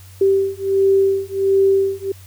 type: beating tone pair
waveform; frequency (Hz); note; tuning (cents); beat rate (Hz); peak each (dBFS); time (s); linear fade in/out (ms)
sine; 389.1 / 390.5; G4 / G4; -13 / -7; 1.4; -16; 0.21-2.12; 5
effects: added 94 Hz sine -39 dBFS peak until 2.26 s + white hiss -47 dBFS RMS until 2.26 s